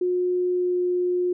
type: tone with pitch glide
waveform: sine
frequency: 360.4 to 358.3 Hz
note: F#4 to F4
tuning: -45 to +44 cents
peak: -20 dBFS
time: 0.01-1.33 s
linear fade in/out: 5 ms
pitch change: -11 cents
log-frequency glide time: 0.49-0.8 s
effects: none